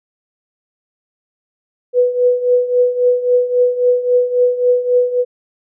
sine tone with tremolo, 493.9 Hz, B4, in tune, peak -7 dBFS, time 1.93-5.25 s, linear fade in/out 50 ms, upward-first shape triangle, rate 3.7 Hz, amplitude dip 80%, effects none

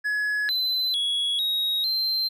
triangle tone with pitch steps, 1691 / 4043 / 3349 / 3789 / 4126 Hz, G#6 / B7 / G#7 / A#7 / C8, +31 / +40 / +14 / +27 / -25 cents, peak -21 dBFS, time 0.04-2.29 s, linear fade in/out 20 ms, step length 450 ms, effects none

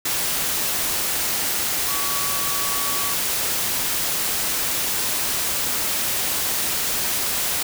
sine tone in noise, 1135 Hz, C#6, 41 cents sharp, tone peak -30 dBFS, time 1.88-3.14 s, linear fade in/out 5 ms, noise white, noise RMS -23 dBFS, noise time 0.05-7.63 s, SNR -10 dB, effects none

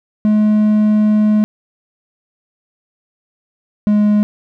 triangle tone pair in turn, 212.4 / 208.9 Hz, G#3 / G#3, +39 / +10 cents, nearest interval unison, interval 29 cents, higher first, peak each -7 dBFS, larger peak neither, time 0.25-1.44 / 3.87-4.23 s, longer first, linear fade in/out 0 ms, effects none

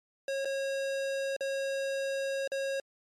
square tone with dropouts, 545 Hz, C#5, 29 cents flat, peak -31 dBFS, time 0.28-2.8 s, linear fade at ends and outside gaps 2 ms, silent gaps 0.448-0.454 / 1.365-1.407 / 2.476-2.518 s, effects low-pass 8000 Hz 12 dB/octave + MP3 96 kbps

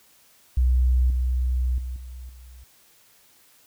sine tone with level steps, 62.7 Hz, B1, 27 cents sharp, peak -16 / -20 / -28 / -35 / -42 dBFS, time 0.57-2.64 s, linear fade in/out 5 ms, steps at 1.1 / 1.78 / 1.96 / 2.29 s, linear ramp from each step 2 ms, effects white hiss -57 dBFS RMS until 3.66 s

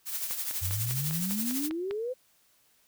blue noise with tremolo, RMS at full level -31 dBFS, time 0.05-1.7 s, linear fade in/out 50 ms, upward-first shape triangle, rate 12 Hz, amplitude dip 60%
click train, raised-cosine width 0.3 ms, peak -23 dBFS, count 9, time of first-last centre 0.31-1.91 s, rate 5 Hz
sine exponential sweep, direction up, 87.31 to 523.3 Hz, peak -30 dBFS, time 0.61-2.14 s, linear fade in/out 20 ms
effects white hiss -66 dBFS RMS until 2.87 s

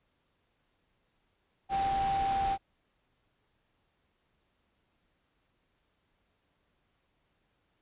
sine tone in noise, 784 Hz, G5, in tune, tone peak -27 dBFS, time 1.69-2.58 s, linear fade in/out 50 ms, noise pink, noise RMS -39 dBFS, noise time 1.69-2.58 s, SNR +9 dB, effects pink hiss -75 dBFS RMS until 7.81 s + resampled to 8000 Hz

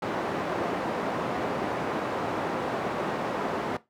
white band-pass noise, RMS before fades -30 dBFS, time 0.02-3.77 s, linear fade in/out 5 ms, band 160 to 840 Hz, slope 12 dB/octave, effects noise-tail reverb RT60 0.2 s tail -17 dB re dry

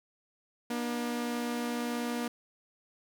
sawtooth tone pair together, 239.2 / 300.7 Hz, A#3 / D4, +45 / +41 cents, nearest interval major third, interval 396 cents, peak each -28 / -36 dBFS, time 0.7-2.28 s, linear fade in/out 5 ms, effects none

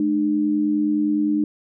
sine tone pair together, 212 / 301.8 Hz, G#3 / D4, +36 / +47 cents, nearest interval tritone, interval 611 cents, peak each -24 / -18 dBFS, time 0-1.44 s, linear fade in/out 2 ms, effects none

